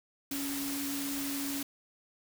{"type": "tone in noise", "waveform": "sine", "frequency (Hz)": 279.3, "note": "C#4", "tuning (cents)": 13, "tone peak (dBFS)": -35, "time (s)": [0.31, 1.63], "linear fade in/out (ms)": 5, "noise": "white", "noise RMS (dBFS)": -38, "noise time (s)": [0.31, 1.63], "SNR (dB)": 0, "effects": []}